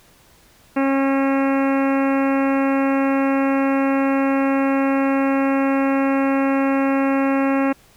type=harmonic tone; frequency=272.2 Hz; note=C#4; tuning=31 cents flat; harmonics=1 / 2 / 3 / 4 / 5 / 6 / 7 / 8 / 9 / 10; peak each=-17 / -23 / -27 / -29 / -31 / -33 / -34 / -35 / -36 / -37 dBFS; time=0.76-7.73 s; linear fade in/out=10 ms; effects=pink hiss -52 dBFS RMS until 7.96 s